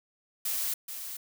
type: noise with echo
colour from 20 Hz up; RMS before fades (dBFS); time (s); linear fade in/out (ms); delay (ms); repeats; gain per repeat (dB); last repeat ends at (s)
blue; -31; 0.45-0.74; 5; 430; 1; -8; 1.17
effects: none